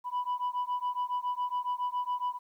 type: beating tone pair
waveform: sine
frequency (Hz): 985 / 992.2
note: B5 / B5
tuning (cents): -5 / +8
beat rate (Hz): 7.2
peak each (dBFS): -31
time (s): 0.04-2.39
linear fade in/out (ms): 50
effects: tanh soft clip ceiling -26 dBFS + 11-bit